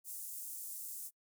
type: high-pass noise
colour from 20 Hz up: pink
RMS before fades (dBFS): -45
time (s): 0.04-1.11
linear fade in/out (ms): 50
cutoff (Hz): 8100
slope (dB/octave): 24
effects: noise-tail reverb RT60 0.1 s tail -26 dB re dry